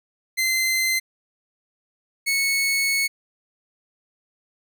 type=tone pair in turn; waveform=sawtooth; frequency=2069 / 2205 Hz; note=C7 / C#7; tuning=-20 / -10 cents; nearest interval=minor second; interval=110 cents; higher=second; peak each=-16 dBFS; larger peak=neither; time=0.37-1 / 2.26-3.08 s; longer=second; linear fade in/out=20 ms; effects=none